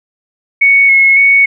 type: tone with vibrato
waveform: sine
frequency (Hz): 2200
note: C#7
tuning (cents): -14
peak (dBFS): -4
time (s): 0.61-1.46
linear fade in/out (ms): 10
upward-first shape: square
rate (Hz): 1.8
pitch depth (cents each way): 18
effects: none